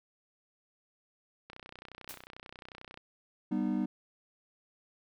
click train, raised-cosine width 0.3 ms, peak -30 dBFS, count 47, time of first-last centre 1.5-2.974 s, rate 31.2 Hz
white noise with exponential decay, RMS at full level -40 dBFS, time 2.09-2.27 s, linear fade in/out 1 ms, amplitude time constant 37 ms
triangle chord, G augmented, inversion none, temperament just, 196 / 245 / 306.2 Hz, G3 / B3 / D#4, 0 / -14 / -28 cents, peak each -31 / -31 / -32 dBFS, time 3.51-3.86 s, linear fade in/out 10 ms
effects none

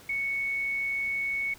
sine tone, 2217 Hz, C#7, in tune, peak -27 dBFS, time 0.09-1.54 s, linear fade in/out 5 ms, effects pink hiss -52 dBFS RMS until 1.58 s

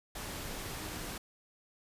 sine tone in noise, 311.1 Hz, D#4, in tune, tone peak -50 dBFS, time 0.8-1.09 s, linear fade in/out 5 ms, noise pink, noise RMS -41 dBFS, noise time 0.15-1.18 s, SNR -12 dB, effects resampled to 32000 Hz

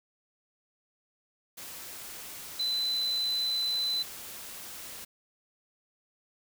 sine tone in noise, 4019 Hz, B7, 30 cents sharp, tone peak -27 dBFS, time 2.59-4.03 s, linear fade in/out 10 ms, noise white, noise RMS -43 dBFS, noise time 1.57-5.05 s, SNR +13 dB, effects none

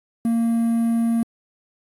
triangle tone with quantisation, 230.6 Hz, A#3, 19 cents flat, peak -15 dBFS, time 0.25-1.23 s, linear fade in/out 2 ms, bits 7, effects AAC 64 kbps

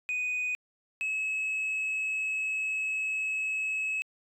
sine tone pair in turn, 2489 / 2578 Hz, D#7 / E7, 0 / -39 cents, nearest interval minor second, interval 61 cents, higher second, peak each -26 dBFS, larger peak neither, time 0.09-0.55 / 1.01-4.02 s, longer second, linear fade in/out 0 ms, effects tanh soft clip ceiling -27 dBFS

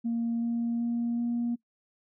sine tone with pitch steps, 232.5 / 234.1 / 235.7 / 237.4 Hz, A#3 / A#3 / A#3 / A#3, -4 / +8 / +19 / +32 cents, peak -25 dBFS, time 0.04-1.56 s, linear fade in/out 20 ms, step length 380 ms, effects noise-tail reverb RT60 0.1 s tail -21 dB re dry + tanh soft clip ceiling -23 dBFS

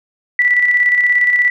sine tone with tremolo, 1965 Hz, B6, 9 cents flat, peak -8 dBFS, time 0.39-1.5 s, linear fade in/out 2 ms, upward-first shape square, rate 17 Hz, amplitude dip 40%, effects none

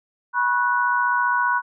sine tone cluster, 974 / 1089 / 1480 Hz, B5 / C#6 / F#6, -24 / -31 / 0 cents, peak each -21 / -25 / -21 dBFS, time 0.33-1.62 s, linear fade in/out 50 ms, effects none

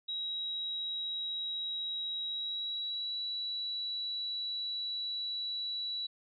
sine tone with pitch glide, 3844 to 3929 Hz, B7 to B7, -48 to -10 cents, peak -34 dBFS, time 0.08-6.07 s, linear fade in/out 10 ms, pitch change +38 cents, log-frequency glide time 2.25-3.17 s, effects none

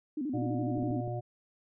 sine tone with vibrato, 277.2 Hz, C#4, in tune, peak -31 dBFS, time 0.17-1.01 s, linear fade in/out 5 ms, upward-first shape square, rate 12 Hz, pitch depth 160 cents each way
harmonic tone, 120 Hz, B2, 49 cents flat, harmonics 1 / 3 / 5 / 6, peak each -34 / -41 / -41 / -41 dBFS, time 0.33-1.21 s, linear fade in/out 20 ms
clicks, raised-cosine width 3 ms, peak -29 dBFS, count 4, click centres 0.778 / 0.827 / 0.908 / 1.078 s
effects none

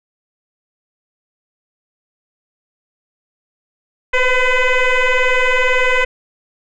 sine tone with frequency modulation, 1007 Hz, B5, 33 cents sharp, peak -9 dBFS, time 4.13-6.05 s, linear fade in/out 10 ms, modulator 508 Hz, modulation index 3, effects tanh soft clip ceiling -9 dBFS

